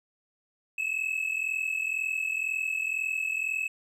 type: tone pair together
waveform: triangle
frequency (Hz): 2572 / 2614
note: E7 / E7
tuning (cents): -43 / -15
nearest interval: unison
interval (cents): 28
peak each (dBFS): -28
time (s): 0.78-3.68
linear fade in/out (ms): 5
effects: tanh soft clip ceiling -21 dBFS + resampled to 32000 Hz